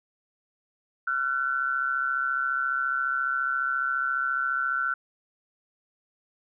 sine tone pair together, 1365.5 / 1500 Hz, F6 / F#6, -39 / +23 cents, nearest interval major second, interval 162 cents, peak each -27 dBFS, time 1.07-4.94 s, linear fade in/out 5 ms, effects none

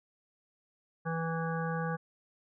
harmonic tone, 164.2 Hz, E3, 6 cents flat, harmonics 1 / 3 / 5 / 7 / 9 / 10, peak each -33 / -38 / -40 / -41 / -43 / -43 dBFS, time 1.05-1.97 s, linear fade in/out 20 ms, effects none

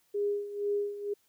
sine tone with tremolo, 408.6 Hz, G#4, 28 cents flat, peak -26 dBFS, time 0.14-1.14 s, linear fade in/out 10 ms, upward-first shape sine, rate 2.1 Hz, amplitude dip 75%, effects white hiss -70 dBFS RMS until 1.28 s

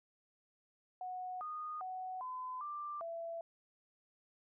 sine tone with pitch steps, 735 / 1232 / 744 / 1016 / 1183 / 669 Hz, F#5 / D#6 / F#5 / B5 / D6 / E5, -12 / -17 / +9 / +49 / +12 / +25 cents, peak -40 dBFS, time 1.01-3.41 s, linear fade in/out 2 ms, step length 400 ms, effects none

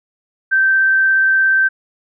sine tone with vibrato, 1557 Hz, G6, 12 cents flat, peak -10 dBFS, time 0.51-1.69 s, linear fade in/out 20 ms, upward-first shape triangle, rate 17 Hz, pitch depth 8 cents each way, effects none

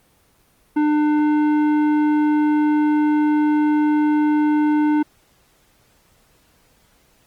sine tone with tanh clipping, 300 Hz, D4, 37 cents sharp, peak -16 dBFS, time 0.76-5.03 s, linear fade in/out 10 ms, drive 12 dB, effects pink hiss -58 dBFS RMS until 7.26 s + Opus 24 kbps

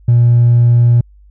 sine tone with hard clipping, 119.6 Hz, A#2, 45 cents sharp, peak -6 dBFS, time 0.08-1.01 s, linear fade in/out 5 ms, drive 1 dB, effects added 50 Hz sine -40 dBFS peak until 1.3 s

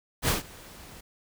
pink noise with ADSR envelope, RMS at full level -23 dBFS, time 0.22-1.01 s, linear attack 63 ms, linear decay 140 ms, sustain -24 dB, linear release 9 ms, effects none

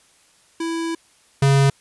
square tone pair in turn, 330.5 / 137.92 Hz, E4 / C#3, +5 / -8 cents, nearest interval octave + minor third, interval 1513 cents, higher first, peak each -23 / -13 dBFS, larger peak second, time 0.6-0.95 / 1.42-1.7 s, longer first, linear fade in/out 5 ms, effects white hiss -56 dBFS RMS until 1.8 s + resampled to 24000 Hz

